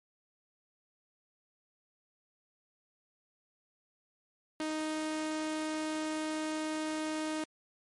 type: tone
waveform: sawtooth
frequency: 311.1 Hz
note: D#4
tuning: in tune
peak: -29 dBFS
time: 4.6-7.44 s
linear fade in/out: 2 ms
effects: MP3 48 kbps